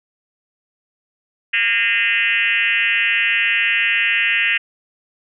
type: tone with frequency modulation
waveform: sine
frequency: 2266 Hz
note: C#7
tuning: 37 cents sharp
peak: -14 dBFS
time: 1.53-4.58 s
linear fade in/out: 10 ms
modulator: 214 Hz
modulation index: 2.8
effects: none